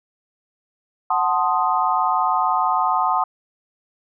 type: chord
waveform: sine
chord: F# diminished seventh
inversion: none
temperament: equal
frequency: 740 / 880 / 1046.5 / 1244.5 Hz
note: F#5 / A5 / C6 / Eb6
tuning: 0 / 0 / 0 / 0 cents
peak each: -22 dBFS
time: 1.1-3.24 s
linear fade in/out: 5 ms
effects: none